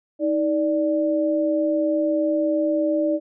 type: tone pair together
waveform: sine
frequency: 315.7 / 587.3 Hz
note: D#4 / D5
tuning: +25 / 0 cents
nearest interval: major seventh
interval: 1075 cents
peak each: -21 dBFS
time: 0.19-3.2 s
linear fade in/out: 50 ms
effects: none